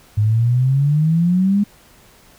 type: exponential sweep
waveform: sine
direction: up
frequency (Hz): 103.3 to 207.7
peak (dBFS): -12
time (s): 0.17-1.64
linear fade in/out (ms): 10
effects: pink hiss -49 dBFS RMS until 2.38 s